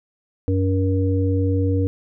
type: harmonic tone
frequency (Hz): 94.7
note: F#2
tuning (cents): +41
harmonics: 1 / 3 / 5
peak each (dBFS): -18 / -23 / -25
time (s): 0.48-1.87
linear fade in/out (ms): 0
effects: none